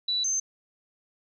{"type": "tone pair in turn", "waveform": "sine", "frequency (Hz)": [3951, 6261], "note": ["B7", "G8"], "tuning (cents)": [0, -3], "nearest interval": "minor sixth", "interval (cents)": 797, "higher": "second", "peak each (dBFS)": -24, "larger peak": "neither", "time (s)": [[0.08, 0.24], [0.24, 0.4]], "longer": "neither", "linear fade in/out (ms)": 5, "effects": []}